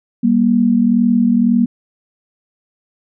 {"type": "tone pair together", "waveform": "sine", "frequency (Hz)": [196, 237.9], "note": ["G3", "A#3"], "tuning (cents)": [0, 35], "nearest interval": "minor third", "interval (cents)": 335, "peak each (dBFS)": [-15, -11], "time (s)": [0.23, 1.66], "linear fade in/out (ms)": 10, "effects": []}